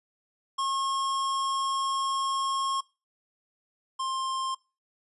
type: tone pair in turn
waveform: square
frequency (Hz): 1082 / 1058.5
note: C#6 / C6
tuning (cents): -42 / +20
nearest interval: unison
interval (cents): 38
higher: first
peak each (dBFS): -27 / -29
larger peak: first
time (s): 0.58-2.81 / 3.99-4.55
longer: first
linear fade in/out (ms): 10
effects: noise-tail reverb RT60 0.3 s tail -23 dB re dry + resampled to 24000 Hz